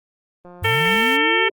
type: click train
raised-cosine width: 1 ms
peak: -28 dBFS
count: 96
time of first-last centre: 0.45-0.987 s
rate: 177 Hz
type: linear sweep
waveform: sine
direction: up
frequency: 87.6 to 400 Hz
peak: -23 dBFS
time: 0.62-1.5 s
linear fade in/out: 5 ms
type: high-pass noise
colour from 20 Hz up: white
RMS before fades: -37 dBFS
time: 0.63-1.17 s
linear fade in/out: 10 ms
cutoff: 190 Hz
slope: 48 dB/octave
type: harmonic tone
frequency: 449 Hz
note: A4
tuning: 35 cents sharp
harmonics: 1 / 2 / 3 / 4 / 5 / 6 / 7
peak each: -23 / -24 / -26 / -21 / -21 / -26 / -24 dBFS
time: 0.64-1.49 s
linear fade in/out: 10 ms
effects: Opus 32 kbps